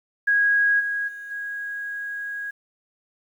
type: tone with level steps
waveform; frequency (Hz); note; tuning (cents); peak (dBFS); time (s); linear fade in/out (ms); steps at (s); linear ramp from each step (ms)
sine; 1648; G#6; -14; -16 / -23 / -34 / -28; 0.27-2.51; 10; 0.79 / 1.07 / 1.3; 20
effects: 9-bit